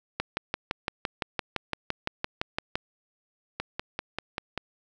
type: two click trains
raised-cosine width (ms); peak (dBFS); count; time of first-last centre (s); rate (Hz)
0.3; -14 / -11; 6 / 16; 3.6-4.577 / 0.2-2.755; 5.12 / 5.87
effects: none